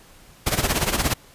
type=noise with tremolo; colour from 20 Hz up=pink; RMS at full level=-19 dBFS; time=0.46-1.14 s; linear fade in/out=10 ms; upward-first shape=sine; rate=17 Hz; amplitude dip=75%; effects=pink hiss -50 dBFS RMS until 1.34 s + resampled to 32000 Hz